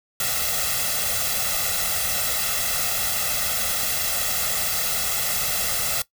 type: noise with comb filter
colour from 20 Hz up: white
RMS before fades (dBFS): -24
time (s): 0.2-6.02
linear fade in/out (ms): 2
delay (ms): 1.5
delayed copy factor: +0.9
effects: noise-tail reverb RT60 0.1 s tail -18 dB re dry